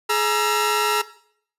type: tone cluster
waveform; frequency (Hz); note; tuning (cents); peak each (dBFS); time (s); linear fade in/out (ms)
sawtooth; 421.8 / 943 / 1350; G#4 / A#5 / E6; +27 / +20 / +41; -19; 0.09-1.02; 10
effects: noise-tail reverb RT60 0.6 s tail -17 dB re dry + resampled to 32000 Hz